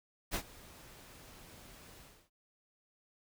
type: noise with ADSR envelope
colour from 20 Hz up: pink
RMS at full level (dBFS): -34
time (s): 0.31-2.3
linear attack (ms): 37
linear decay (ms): 74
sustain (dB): -21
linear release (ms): 310
effects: none